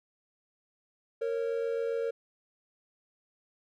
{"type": "tone pair together", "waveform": "triangle", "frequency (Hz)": [461.9, 549.3], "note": ["A#4", "C#5"], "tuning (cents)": [-16, -16], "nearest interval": "minor third", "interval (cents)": 300, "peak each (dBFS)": [-28, -33], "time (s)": [1.21, 2.11], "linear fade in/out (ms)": 10, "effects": []}